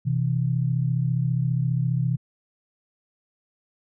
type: tone pair together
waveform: sine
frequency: 127 / 161.8 Hz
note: B2 / E3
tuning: +49 / -32 cents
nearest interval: major third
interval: 419 cents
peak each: -22 / -25 dBFS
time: 0.05-2.17 s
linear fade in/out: 20 ms
effects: none